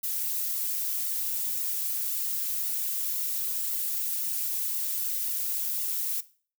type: noise with flanger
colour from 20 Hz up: violet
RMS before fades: -30 dBFS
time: 0.03-6.21 s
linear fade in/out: 10 ms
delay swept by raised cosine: 1.2 to 5.6 ms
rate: 1.9 Hz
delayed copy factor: -0.9
effects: noise-tail reverb RT60 0.4 s tail -17 dB re dry